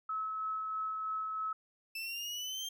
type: tone with tremolo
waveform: sine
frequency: 1293 Hz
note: E6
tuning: 34 cents flat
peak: -33 dBFS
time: 0.09-1.53 s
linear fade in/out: 5 ms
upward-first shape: sine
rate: 3.1 Hz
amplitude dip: 25%
type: exponential sweep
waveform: 30% pulse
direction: up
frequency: 2637 to 3192 Hz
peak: -35 dBFS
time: 1.95-2.69 s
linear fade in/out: 5 ms
effects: none